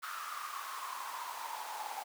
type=noise with high-pass filter sweep; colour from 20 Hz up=pink; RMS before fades=-42 dBFS; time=0.02-2.04 s; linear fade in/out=20 ms; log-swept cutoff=1300 to 810 Hz; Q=8.1; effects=none